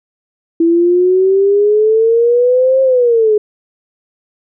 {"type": "exponential two-way sweep", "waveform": "sine", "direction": "up then down", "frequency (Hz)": [329.6, 534, 416.6], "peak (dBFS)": -7, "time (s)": [0.6, 3.38], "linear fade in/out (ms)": 5, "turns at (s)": 2.82, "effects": []}